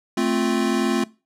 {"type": "chord", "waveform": "square", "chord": "F major", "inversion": "first", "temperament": "equal", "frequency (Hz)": [220, 261.6, 349.2], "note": ["A3", "C4", "F4"], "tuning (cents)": [0, 0, 0], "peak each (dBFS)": -24, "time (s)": [0.17, 1.04], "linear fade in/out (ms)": 5, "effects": ["noise-tail reverb RT60 0.3 s tail -21 dB re dry", "low-pass 10000 Hz 12 dB/octave"]}